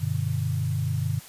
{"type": "chord", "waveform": "sine", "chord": "G major", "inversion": "none", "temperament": "equal with one note detuned", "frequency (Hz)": [98, 123.47, 149.66], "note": ["G2", "B2", "D3"], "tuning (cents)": [0, 0, 33], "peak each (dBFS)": -28, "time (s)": [0, 1.2], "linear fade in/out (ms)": 20, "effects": ["white hiss -46 dBFS RMS until 1.28 s", "resampled to 32000 Hz"]}